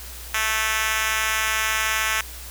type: tone with high-pass filter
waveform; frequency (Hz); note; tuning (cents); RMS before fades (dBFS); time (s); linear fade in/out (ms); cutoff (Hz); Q
5% pulse; 219.1; A3; -7; -23; 0.34-2.21; 2; 1400; 0.85
effects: added 60 Hz sine -38 dBFS peak until 2.5 s + white hiss -39 dBFS RMS until 2.5 s